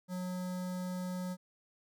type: tone with notch filter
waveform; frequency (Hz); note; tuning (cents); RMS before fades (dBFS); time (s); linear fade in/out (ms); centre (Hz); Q
square; 182.1; F#3; -27; -38; 0.08-1.37; 50; 2600; 1.1
effects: none